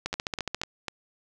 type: two click trains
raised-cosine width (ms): 0.2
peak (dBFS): -14 / -12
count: 4 / 9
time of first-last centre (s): 0.14-0.883 / 0.06-0.616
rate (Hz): 4.04 / 14.4
effects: none